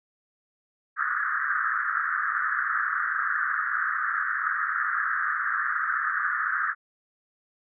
pink band-pass noise, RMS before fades -27 dBFS, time 0.96-6.75 s, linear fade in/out 50 ms, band 1200 to 1800 Hz, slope 96 dB/octave, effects none

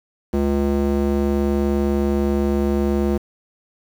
square tone with band-pass filter, 70.3 Hz, C#2, 25 cents sharp, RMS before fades -19 dBFS, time 0.33-3.18 s, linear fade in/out 10 ms, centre 320 Hz, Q 1.3, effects 7-bit

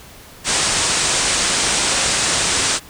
white low-pass noise, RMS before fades -18 dBFS, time 0.44-2.8 s, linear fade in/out 50 ms, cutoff 9200 Hz, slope 96 dB/octave, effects pink hiss -41 dBFS RMS until 2.89 s

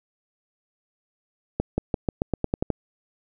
accelerating click train, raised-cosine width 2 ms, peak -9 dBFS, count 10, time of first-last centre 1.6-2.703 s, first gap 180 ms, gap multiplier 0.9, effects none

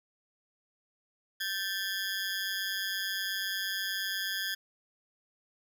20% pulse ring-modulated tone, 1661.2 Hz, G#6, in tune, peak -24 dBFS, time 1.4-4.55 s, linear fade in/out 10 ms, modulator 95.8 Hz, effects none

